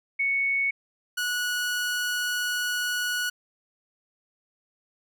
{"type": "tone pair in turn", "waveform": ["sine", "sawtooth"], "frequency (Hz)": [2217, 1465.6], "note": ["C#7", "F#6"], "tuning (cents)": [0, -17], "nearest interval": "perfect fifth", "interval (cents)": 717, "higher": "first", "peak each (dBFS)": -22, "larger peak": "neither", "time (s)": [[0.19, 0.71], [1.17, 3.3]], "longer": "second", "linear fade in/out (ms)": 10, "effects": []}